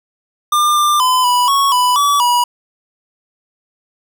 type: tone with pitch steps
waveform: square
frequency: 1199 / 1191 / 1014 / 984 / 1108 / 992 / 1146 / 970 Hz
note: D6 / D6 / B5 / B5 / C#6 / B5 / D6 / B5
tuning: +36 / +24 / +45 / -7 / -1 / +7 / -43 / -31 cents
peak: -11 dBFS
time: 0.52-2.44 s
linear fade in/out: 5 ms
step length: 240 ms
effects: none